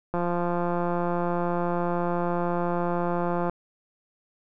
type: click train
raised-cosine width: 1 ms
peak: -14 dBFS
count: 585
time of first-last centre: 0.14-3.496 s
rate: 174 Hz
effects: none